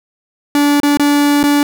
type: tone with dropouts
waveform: 45% pulse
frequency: 289.3 Hz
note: D4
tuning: 26 cents flat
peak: -9 dBFS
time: 0.55-1.63 s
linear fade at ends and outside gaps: 1 ms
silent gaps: 0.801-0.832 / 0.972-0.996 / 1.43-1.438 s
effects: none